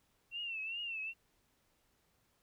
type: tone with vibrato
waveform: sine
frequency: 2711 Hz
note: E7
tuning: 48 cents sharp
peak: -38 dBFS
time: 0.31-1.14 s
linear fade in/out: 50 ms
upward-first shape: triangle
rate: 2.5 Hz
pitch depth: 110 cents each way
effects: pink hiss -75 dBFS RMS until 2.42 s